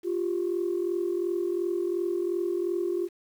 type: tone pair together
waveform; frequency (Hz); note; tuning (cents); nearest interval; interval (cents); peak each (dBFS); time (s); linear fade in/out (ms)
sine; 349.2 / 392; F4 / G4; 0 / 0; major second; 200; -26 / -30; 0.03-3.09; 50
effects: tanh soft clip ceiling -19 dBFS + 9-bit